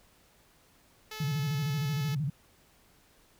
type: tone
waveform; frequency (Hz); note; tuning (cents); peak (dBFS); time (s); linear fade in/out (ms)
5% pulse; 432.6; A4; -29; -28; 1.11-2.15; 5
type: tone with vibrato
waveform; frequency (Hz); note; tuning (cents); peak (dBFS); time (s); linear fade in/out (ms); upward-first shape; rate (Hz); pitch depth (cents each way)
sine; 145; D3; -22; -28; 1.2-2.3; 5; square; 13; 140
effects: pink hiss -63 dBFS RMS until 3.39 s